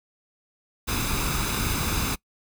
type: noise with comb filter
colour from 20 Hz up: pink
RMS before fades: -26 dBFS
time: 0.87-2.16 s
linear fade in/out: 20 ms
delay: 0.8 ms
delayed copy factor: +0.6
effects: noise-tail reverb RT60 0.1 s tail -23 dB re dry